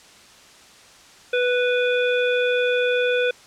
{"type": "harmonic tone", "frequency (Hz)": 493.9, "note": "B4", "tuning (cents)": 0, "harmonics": [1, 3, 5, 7], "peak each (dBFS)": [-19, -25, -27, -31], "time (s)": [1.33, 3.31], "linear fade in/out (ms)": 5, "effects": ["white hiss -48 dBFS RMS until 3.46 s", "low-pass 7000 Hz 12 dB/octave"]}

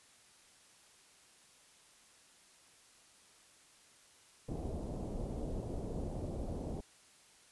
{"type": "low-pass noise", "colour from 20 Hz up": "pink", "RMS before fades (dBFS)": -40, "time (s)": [4.48, 6.81], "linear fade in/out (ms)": 10, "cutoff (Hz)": 650, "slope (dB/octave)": 24, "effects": ["white hiss -63 dBFS RMS until 7.51 s", "resampled to 24000 Hz"]}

